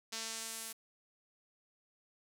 sawtooth tone with band-pass filter sweep, 224.6 Hz, A3, 36 cents sharp, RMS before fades -43 dBFS, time 0.12-0.73 s, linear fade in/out 10 ms, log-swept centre 5500 to 11000 Hz, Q 1.3, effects none

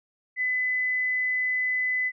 sine tone, 2009 Hz, B6, 29 cents sharp, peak -23 dBFS, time 0.36-2.12 s, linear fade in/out 50 ms, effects none

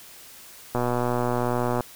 click train, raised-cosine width 1 ms, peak -11 dBFS, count 130, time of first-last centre 0.75-1.807 s, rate 122 Hz, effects white hiss -46 dBFS RMS until 1.95 s

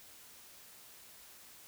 silence, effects white hiss -56 dBFS RMS until 1.67 s

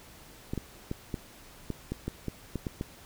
clicks, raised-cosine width 3 ms, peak -19 dBFS, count 11, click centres 0.535 / 0.577 / 0.914 / 1.142 / 1.703 / 1.92 / 2.08 / 2.283 / 2.557 / 2.668 / 2.811 s, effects pink hiss -52 dBFS RMS until 3.05 s

